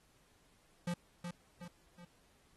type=tone with echo; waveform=square; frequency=174.61 Hz; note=F3; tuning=in tune; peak=-35 dBFS; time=0.87-0.94 s; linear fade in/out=5 ms; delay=370 ms; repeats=3; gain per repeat=-6 dB; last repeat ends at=2.05 s; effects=pink hiss -70 dBFS RMS until 2.56 s + AAC 32 kbps